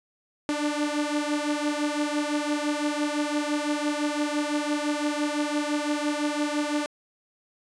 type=beating tone pair; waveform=sawtooth; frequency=293.7 / 299.6 Hz; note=D4 / D4; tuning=0 / +35 cents; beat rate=5.9 Hz; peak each=-23 / -25 dBFS; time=0.49-6.86 s; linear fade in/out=0 ms; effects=resampled to 22050 Hz